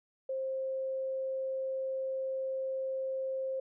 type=tone; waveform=sine; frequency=529 Hz; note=C5; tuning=19 cents sharp; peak=-32 dBFS; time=0.29-3.6 s; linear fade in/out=5 ms; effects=none